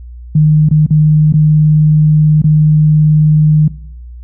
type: tone with dropouts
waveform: sine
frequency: 153.1 Hz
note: D#3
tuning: 28 cents flat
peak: -4 dBFS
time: 0.35-3.68 s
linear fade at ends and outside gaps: 5 ms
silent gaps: 0.689-0.711 / 0.864-0.906 / 1.325-1.338 / 2.419-2.441 s
effects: noise-tail reverb RT60 0.7 s tail -20 dB re dry + added 60 Hz sine -27 dBFS peak until 4.23 s